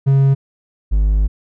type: tone pair in turn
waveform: triangle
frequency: 136.6 / 51.17 Hz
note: C#3 / G#1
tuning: -25 / -25 cents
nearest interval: octave + perfect fourth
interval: 1700 cents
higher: first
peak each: -7 / -9 dBFS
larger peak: first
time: 0.06-0.35 / 0.91-1.28 s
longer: second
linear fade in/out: 20 ms
effects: none